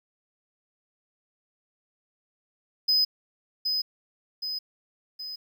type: tone with echo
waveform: triangle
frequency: 5030 Hz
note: D#8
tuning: 18 cents sharp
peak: -18 dBFS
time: 2.88-3.05 s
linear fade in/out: 10 ms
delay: 770 ms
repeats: 3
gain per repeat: -5 dB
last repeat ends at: 5.36 s
effects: 10-bit